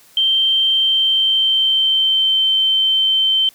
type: tone with pitch glide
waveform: sine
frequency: 3136 to 3102 Hz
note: G7 to G7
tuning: 0 to -19 cents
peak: -12 dBFS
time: 0.17-3.49 s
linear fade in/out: 2 ms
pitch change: -19 cents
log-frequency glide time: 0.69-2.44 s
effects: white hiss -49 dBFS RMS until 3.54 s